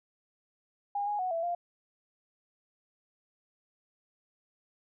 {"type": "tone with pitch steps", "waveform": "sine", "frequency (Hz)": [811, 828, 738, 665, 697], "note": ["G#5", "G#5", "F#5", "E5", "F5"], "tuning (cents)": [-41, -5, -5, 15, -4], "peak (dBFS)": -29, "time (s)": [0.95, 1.55], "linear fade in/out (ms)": 5, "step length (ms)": 120, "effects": []}